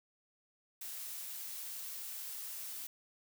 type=noise; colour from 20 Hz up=blue; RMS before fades=-44 dBFS; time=0.81-2.87 s; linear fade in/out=5 ms; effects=none